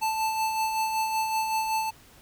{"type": "tone with tremolo", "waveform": "square", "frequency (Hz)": 880, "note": "A5", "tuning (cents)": 0, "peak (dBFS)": -24, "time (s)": [0.01, 1.91], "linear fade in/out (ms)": 20, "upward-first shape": "sine", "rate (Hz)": 5.3, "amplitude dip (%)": 40, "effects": ["pink hiss -54 dBFS RMS until 2.21 s"]}